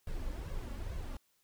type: noise with flanger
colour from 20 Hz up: brown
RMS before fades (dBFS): -39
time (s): 0.07-1.17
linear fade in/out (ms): 2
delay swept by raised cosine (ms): 1.8 to 3.6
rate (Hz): 2.3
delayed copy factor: +0.6
effects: white hiss -74 dBFS RMS until 1.43 s